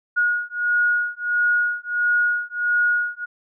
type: beating tone pair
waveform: sine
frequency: 1444 / 1445.5 Hz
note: F#6 / F#6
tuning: -43 / -41 cents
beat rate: 1.5 Hz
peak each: -21 dBFS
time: 0.16-3.26 s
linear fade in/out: 20 ms
effects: none